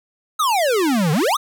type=exponential two-way sweep; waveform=square; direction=down then up; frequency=1323 to 143.4 to 1323 Hz; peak=-16 dBFS; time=0.39-1.37 s; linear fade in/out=10 ms; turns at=1.12 s; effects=9-bit